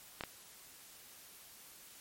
clicks, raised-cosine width 0.3 ms, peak -22 dBFS, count 2, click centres 0.209 / 0.237 s, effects white hiss -56 dBFS RMS until 2 s + MP3 64 kbps

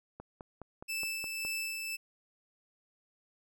click train, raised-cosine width 1 ms, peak -30 dBFS, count 7, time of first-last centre 0.2-1.45 s, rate 4.8 Hz
sawtooth tone with tremolo, 2637 Hz, E7, in tune, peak -30 dBFS, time 0.88-1.97 s, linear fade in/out 20 ms, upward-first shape sine, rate 1.9 Hz, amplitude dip 35%
effects none

